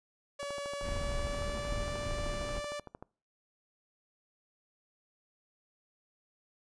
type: tone with pitch glide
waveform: sawtooth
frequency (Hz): 569 to 585.7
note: C#5 to D5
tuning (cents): +45 to -5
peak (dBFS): -33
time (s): 0.39-2.8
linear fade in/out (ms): 10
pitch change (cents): +50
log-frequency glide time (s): 0.78-1.93
type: click train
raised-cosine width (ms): 1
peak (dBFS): -30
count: 35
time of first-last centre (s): 0.43-3.025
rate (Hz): 13.1
type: noise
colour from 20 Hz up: brown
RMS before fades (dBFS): -37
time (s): 0.81-2.62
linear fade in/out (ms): 50
effects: noise-tail reverb RT60 0.4 s tail -24 dB re dry + resampled to 22050 Hz